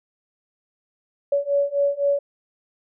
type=beating tone pair; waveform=sine; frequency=564 / 567.9 Hz; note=C#5 / C#5; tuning=+30 / +42 cents; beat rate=3.9 Hz; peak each=-22 / -21 dBFS; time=1.32-2.19 s; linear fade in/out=5 ms; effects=none